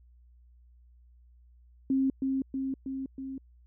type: tone with echo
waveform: sine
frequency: 267.2 Hz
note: C4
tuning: 36 cents sharp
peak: -23 dBFS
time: 1.9-2.1 s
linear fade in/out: 2 ms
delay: 320 ms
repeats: 4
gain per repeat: -3 dB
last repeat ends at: 3.38 s
effects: added 60 Hz sine -55 dBFS peak until 3.66 s